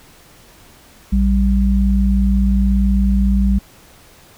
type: tone pair together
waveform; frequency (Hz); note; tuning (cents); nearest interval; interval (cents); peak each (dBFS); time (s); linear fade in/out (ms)
sine; 58.27 / 196; A#1 / G3; 0 / 0; octave + major sixth; 2100; -13 / -15; 1.12-3.59; 10
effects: pink hiss -46 dBFS RMS until 4.37 s